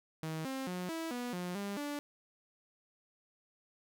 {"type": "tone with pitch steps", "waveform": "sawtooth", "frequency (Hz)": [158.8, 265.8, 180.5, 326.5, 244.5, 178.5, 200.9, 290.5], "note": ["D#3", "C4", "F#3", "E4", "B3", "F3", "G3", "D4"], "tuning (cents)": [36, 27, -43, -17, -17, 38, 43, -19], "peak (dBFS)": -33, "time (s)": [0.23, 1.99], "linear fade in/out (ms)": 0, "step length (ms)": 220, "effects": []}